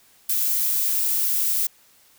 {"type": "noise", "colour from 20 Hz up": "violet", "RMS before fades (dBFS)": -22, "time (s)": [0.29, 1.67], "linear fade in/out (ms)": 5, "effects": ["white hiss -56 dBFS RMS until 2.18 s"]}